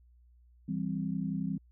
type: chord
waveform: sine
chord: C major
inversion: first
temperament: equal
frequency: 164.81 / 196 / 261.6 Hz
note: E3 / G3 / C4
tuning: 0 / 0 / 0 cents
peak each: -35 / -34 / -37 dBFS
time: 0.68-1.58 s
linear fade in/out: 10 ms
effects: added 60 Hz sine -58 dBFS peak until 1.71 s